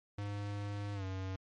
square tone with pitch glide, 102.1 to 94.71 Hz, G#2 to F#2, -29 to +41 cents, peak -38 dBFS, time 0.18-1.36 s, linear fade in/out 5 ms, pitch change -130 cents, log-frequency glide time 0.94-1.04 s, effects low-pass 5000 Hz 12 dB/octave + MP3 48 kbps

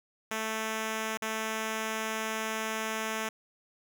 5% pulse tone with dropouts, 220 Hz, A3, in tune, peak -20 dBFS, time 0.31-3.29 s, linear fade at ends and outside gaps 5 ms, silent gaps 1.174-1.22 s, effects none

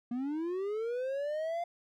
triangle linear sweep, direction up, 234.3 to 698.5 Hz, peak -30 dBFS, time 0.11-1.64 s, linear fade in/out 5 ms, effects none

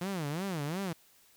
sawtooth tone with vibrato, 168.2 Hz, E3, 35 cents sharp, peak -29 dBFS, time 0.01-0.93 s, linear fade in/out 5 ms, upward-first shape sine, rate 2.8 Hz, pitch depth 290 cents each way, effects white hiss -63 dBFS RMS until 1.36 s

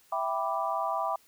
sine chord, E minor seventh, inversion none, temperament equal, 659.3 / 784 / 987.8 / 1174.7 Hz, E5 / G5 / B5 / D6, 0 / 0 / 0 / 0 cents, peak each -33 dBFS, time 0.12-1.16 s, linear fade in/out 5 ms, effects white hiss -62 dBFS RMS until 1.27 s

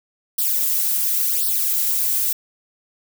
violet noise with flanger, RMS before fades -20 dBFS, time 0.38-2.33 s, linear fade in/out 5 ms, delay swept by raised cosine 0.21 to 3.11 ms, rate 0.93 Hz, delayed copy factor +0.9, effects none

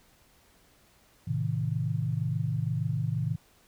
sine chord, A diminished, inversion none, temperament just, 110 / 132 / 158.4 Hz, A2 / C3 / Eb3, 0 / +16 / +31 cents, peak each -31 dBFS, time 1.27-3.36 s, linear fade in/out 10 ms, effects pink hiss -62 dBFS RMS until 3.67 s

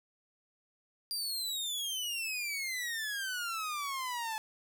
sawtooth exponential sweep, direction down, 4805 to 860 Hz, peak -31 dBFS, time 1.11-4.38 s, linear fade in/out 0 ms, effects none

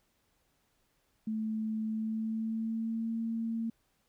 sine tone with pitch glide, 218.6 to 227.2 Hz, A3 to A#3, -11 to -44 cents, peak -31 dBFS, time 1.27-3.7 s, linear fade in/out 5 ms, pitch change +67 cents, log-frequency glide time 1.86-3.14 s, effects pink hiss -74 dBFS RMS until 4.08 s

